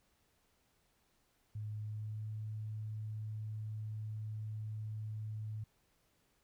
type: tone with pitch glide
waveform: sine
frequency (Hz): 106.4 to 108.01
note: G#2 to A2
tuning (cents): +42 to -32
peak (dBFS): -39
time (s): 1.55-5.64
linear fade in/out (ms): 5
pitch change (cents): +26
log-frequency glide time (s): 1.79-2.28
effects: pink hiss -75 dBFS RMS until 6.43 s